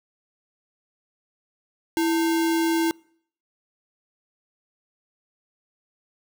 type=tone with sample-and-hold; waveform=sine; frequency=329.6 Hz; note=E4; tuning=in tune; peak=-19 dBFS; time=1.97-2.91 s; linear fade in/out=0 ms; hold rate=1225 Hz; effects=noise-tail reverb RT60 0.6 s tail -26 dB re dry